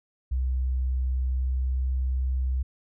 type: tone with pitch glide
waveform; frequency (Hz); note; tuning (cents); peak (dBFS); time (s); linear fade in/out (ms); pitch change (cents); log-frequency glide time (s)
sine; 64 to 64.48; C2 to C2; -38 to -25; -23; 0.31-2.63; 10; +13; 1.23-1.97
effects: none